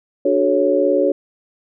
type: chord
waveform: sine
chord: D major seventh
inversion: none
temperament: equal with one note detuned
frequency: 293.7 / 370 / 430 / 554.4 Hz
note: D4 / F#4 / A4 / C#5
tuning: 0 / 0 / -40 / 0 cents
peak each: -20 / -19 / -20 / -16 dBFS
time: 0.25-1.12 s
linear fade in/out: 5 ms
effects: none